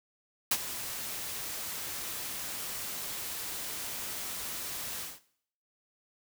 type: noise with ADSR envelope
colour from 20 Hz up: white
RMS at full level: -25 dBFS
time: 0.51-5.2 s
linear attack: 6 ms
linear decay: 50 ms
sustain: -13 dB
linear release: 190 ms
effects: noise-tail reverb RT60 0.6 s tail -17 dB re dry